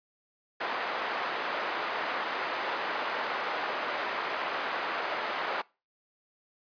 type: band-pass noise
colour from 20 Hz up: white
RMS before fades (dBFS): -33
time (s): 0.6-5.62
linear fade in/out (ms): 10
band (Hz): 500 to 1500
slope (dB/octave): 12
effects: noise-tail reverb RT60 0.3 s tail -24 dB re dry + resampled to 11025 Hz